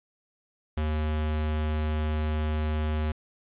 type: tone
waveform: square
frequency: 76.9 Hz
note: D#2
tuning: 20 cents flat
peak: -26 dBFS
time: 0.77-3.12 s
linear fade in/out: 5 ms
effects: resampled to 8000 Hz + 9-bit